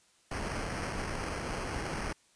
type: noise with sample-and-hold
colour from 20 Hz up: pink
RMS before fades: -36 dBFS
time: 0.31-2.13 s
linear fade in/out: 5 ms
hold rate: 3675 Hz
effects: white hiss -66 dBFS RMS until 2.35 s + resampled to 22050 Hz